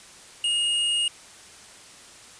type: tone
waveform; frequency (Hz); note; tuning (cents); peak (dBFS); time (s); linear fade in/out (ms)
square; 2856; F7; +38; -22; 0.44-1.08; 2
effects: white hiss -47 dBFS RMS until 2.39 s + resampled to 22050 Hz